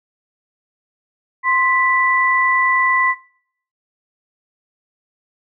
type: tone pair together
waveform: sine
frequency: 1046.5 / 1975.5 Hz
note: C6 / B6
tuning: 0 / 0 cents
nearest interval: major seventh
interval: 1100 cents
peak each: -16 dBFS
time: 1.43-3.15 s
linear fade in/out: 50 ms
effects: noise-tail reverb RT60 0.6 s tail -20 dB re dry